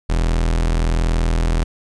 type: tone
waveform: 40% pulse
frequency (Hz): 41.2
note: E1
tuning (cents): 0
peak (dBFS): -14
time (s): 0.09-1.64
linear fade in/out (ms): 10
effects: resampled to 22050 Hz + 9-bit